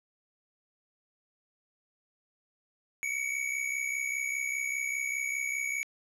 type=tone pair together; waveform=square; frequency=2226 / 2291 Hz; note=C#7 / D7; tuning=+7 / -44 cents; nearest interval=unison; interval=49 cents; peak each=-34 / -34 dBFS; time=3.03-5.83 s; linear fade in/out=0 ms; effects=low-pass 11000 Hz 12 dB/octave + 11-bit